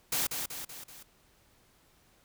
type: noise with echo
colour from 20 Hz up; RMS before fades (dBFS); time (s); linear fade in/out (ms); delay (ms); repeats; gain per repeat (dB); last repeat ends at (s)
white; -30; 0.12-0.27; 5; 190; 4; -5; 1.03
effects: pink hiss -65 dBFS RMS until 2.24 s